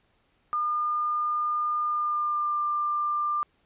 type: tone with pitch glide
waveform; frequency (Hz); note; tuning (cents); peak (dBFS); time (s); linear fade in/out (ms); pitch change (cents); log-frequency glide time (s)
sine; 1210 to 1192; D#6 to D6; -49 to +25; -24; 0.53-3.43; 0; -26; 1.81-2.61
effects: pink hiss -68 dBFS RMS until 3.65 s + resampled to 8000 Hz

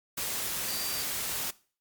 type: tone in noise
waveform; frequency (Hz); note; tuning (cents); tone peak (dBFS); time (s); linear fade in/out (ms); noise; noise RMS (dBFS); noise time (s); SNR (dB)
sine; 4699; D8; 0; -38; 0.68-1.03; 10; white; -33; 0.17-1.51; -8
effects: noise-tail reverb RT60 0.4 s tail -20 dB re dry + Opus 48 kbps

